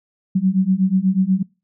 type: beating tone pair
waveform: sine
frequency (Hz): 184.4 / 192.6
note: F#3 / G3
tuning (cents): -6 / -30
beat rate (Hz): 8.2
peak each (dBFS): -17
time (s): 0.35-1.43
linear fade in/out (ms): 10
effects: noise-tail reverb RT60 0.3 s tail -25 dB re dry